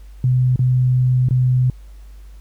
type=tone with dropouts; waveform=sine; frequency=126.8 Hz; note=B2; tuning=46 cents sharp; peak=-12 dBFS; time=0.24-1.7 s; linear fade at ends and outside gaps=2 ms; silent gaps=0.56-0.592 / 1.287-1.308 s; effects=added 50 Hz sine -36 dBFS peak until 2.4 s + pink hiss -56 dBFS RMS until 2.4 s